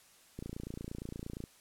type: click train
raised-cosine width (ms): 3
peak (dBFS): -28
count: 31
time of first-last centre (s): 0.39-1.439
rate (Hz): 28.6
effects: white hiss -62 dBFS RMS until 1.6 s + low-pass 12000 Hz 12 dB/octave